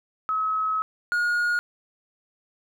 sine / triangle tone pair in turn, 1283 / 1436 Hz, E6 / F6, -47 / +48 cents, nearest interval major second, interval 195 cents, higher second, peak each -22 / -19 dBFS, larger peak second, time 0.29-0.82 / 1.12-1.59 s, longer first, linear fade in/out 0 ms, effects none

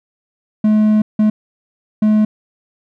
triangle tone bursts at uneven times, 213.9 Hz, A3, 49 cents flat, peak -7 dBFS, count 3, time 0.64-1.02 / 1.19-1.3 / 2.02-2.25 s, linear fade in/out 5 ms, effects none

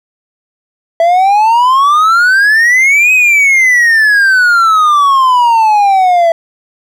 triangle exponential two-way sweep, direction up then down, 659.3 to 2551 to 659.3 Hz, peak -3 dBFS, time 1-6.32 s, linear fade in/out 2 ms, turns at 3.13 s, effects none

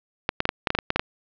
clicks, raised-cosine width 0.3 ms, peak -4 dBFS, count 11, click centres 0.291 / 0.404 / 0.454 / 0.491 / 0.672 / 0.704 / 0.75 / 0.788 / 0.904 / 0.96 / 0.995 s, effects low-pass 4000 Hz 12 dB/octave

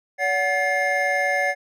triangle tone cluster, 570 / 741 / 1731 / 2116 Hz, C#5 / F#5 / A6 / C7, +48 / +2 / -29 / +19 cents, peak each -23 dBFS, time 0.18-1.55 s, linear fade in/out 50 ms, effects none

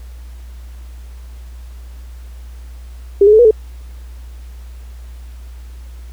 sine tone with pitch steps, 399.4 / 420.3 / 435.6 / 482.5 / 434.6 Hz, G4 / G#4 / A4 / B4 / A4, +32 / +21 / -17 / -40 / -21 cents, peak -4 dBFS, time 3.21-3.51 s, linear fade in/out 5 ms, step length 60 ms, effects added 60 Hz sine -30 dBFS peak until 6.12 s + pink hiss -49 dBFS RMS until 6.12 s

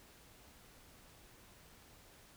silence, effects pink hiss -61 dBFS RMS until 2.36 s

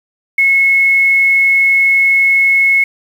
sine tone with quantisation, 2184 Hz, C#7, 26 cents flat, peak -7 dBFS, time 0.38-2.84 s, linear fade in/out 5 ms, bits 6, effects none

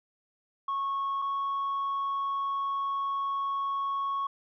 sine tone pair in turn, 1100 / 1105 Hz, C#6 / C#6, -14 / -6 cents, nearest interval unison, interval 8 cents, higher second, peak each -26 dBFS, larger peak neither, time 0.68-1.22 / 1.22-4.27 s, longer second, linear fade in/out 5 ms, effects tanh soft clip ceiling -26 dBFS

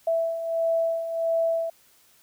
sine beating tone pair, 659.3 / 660.8 Hz, E5 / E5, 0 / +4 cents, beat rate 1.5 Hz, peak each -30 / -23 dBFS, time 0.07-1.7 s, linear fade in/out 5 ms, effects white hiss -59 dBFS RMS until 2.22 s

